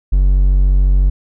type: tone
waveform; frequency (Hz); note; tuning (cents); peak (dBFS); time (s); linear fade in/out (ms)
triangle; 46.98; F#1; +27; -6; 0.12-1.1; 10
effects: none